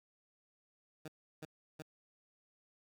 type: tone bursts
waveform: 15% pulse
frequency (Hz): 155.6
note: D#3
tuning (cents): 0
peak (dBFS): -38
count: 3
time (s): 1.05-1.823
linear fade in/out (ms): 5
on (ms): 31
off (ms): 340
effects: 13-bit